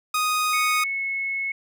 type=tone; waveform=sawtooth; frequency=1244.5 Hz; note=D#6; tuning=in tune; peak=-17 dBFS; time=0.14-0.84 s; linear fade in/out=5 ms
type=tone with pitch glide; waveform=sine; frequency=2217 to 2190 Hz; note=C#7 to C#7; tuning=0 to -22 cents; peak=-24 dBFS; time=0.53-1.52 s; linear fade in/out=5 ms; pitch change=-22 cents; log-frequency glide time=0.66-1.03 s
effects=none